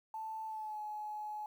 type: tone with pitch glide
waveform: sine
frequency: 880 to 847.1 Hz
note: A5 to G#5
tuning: 0 to +34 cents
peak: -39 dBFS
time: 0.14-1.46 s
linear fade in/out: 2 ms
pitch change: -66 cents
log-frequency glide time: 0.46-0.8 s
effects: 11-bit